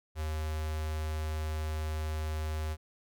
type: tone with notch filter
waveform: square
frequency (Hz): 77.78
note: D#2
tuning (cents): 0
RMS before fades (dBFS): -34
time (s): 0.15-2.77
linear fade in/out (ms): 50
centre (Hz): 260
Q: 1.5
effects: none